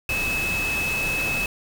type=tone in noise; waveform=sine; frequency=2591 Hz; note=E7; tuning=30 cents flat; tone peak=-23 dBFS; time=0.09-1.46 s; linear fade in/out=2 ms; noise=pink; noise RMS=-30 dBFS; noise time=0.09-1.46 s; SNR=+4 dB; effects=none